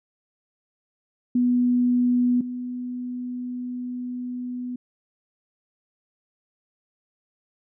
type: tone pair in turn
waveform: sine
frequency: 246 / 247.9 Hz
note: B3 / B3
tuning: -7 / +7 cents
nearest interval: unison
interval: 14 cents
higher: second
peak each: -17 / -28 dBFS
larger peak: first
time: 1.35-2.41 / 2.41-4.76 s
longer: second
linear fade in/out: 5 ms
effects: none